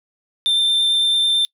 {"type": "tone with vibrato", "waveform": "triangle", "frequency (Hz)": 3576, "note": "A7", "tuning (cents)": 27, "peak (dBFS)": -13, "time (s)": [0.46, 1.45], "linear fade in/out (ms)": 0, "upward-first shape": "sine", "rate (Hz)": 9, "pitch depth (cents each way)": 8, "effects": ["noise-tail reverb RT60 0.1 s tail -26 dB re dry"]}